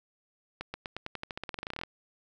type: accelerating click train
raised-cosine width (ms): 0.3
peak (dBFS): -20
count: 21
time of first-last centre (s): 0.61-1.835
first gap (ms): 130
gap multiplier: 0.91
effects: none